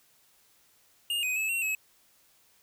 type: tone with pitch steps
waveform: square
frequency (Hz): 2832 / 2506 / 2596 / 2731 / 2572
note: F7 / D#7 / E7 / F7 / E7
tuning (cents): +23 / +12 / -27 / -39 / -43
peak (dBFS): -28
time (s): 1.1-1.75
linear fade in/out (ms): 2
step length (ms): 130
effects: white hiss -64 dBFS RMS until 2.62 s